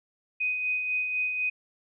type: tone with tremolo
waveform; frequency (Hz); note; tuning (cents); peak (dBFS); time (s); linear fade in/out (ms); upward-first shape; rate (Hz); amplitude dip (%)
sine; 2500; D#7; +8; -24; 0.4-1.5; 10; sine; 4; 40
effects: none